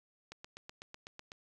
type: click train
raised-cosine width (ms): 0.2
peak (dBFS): -29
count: 9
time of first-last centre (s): 0.32-1.319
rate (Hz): 8.01
effects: none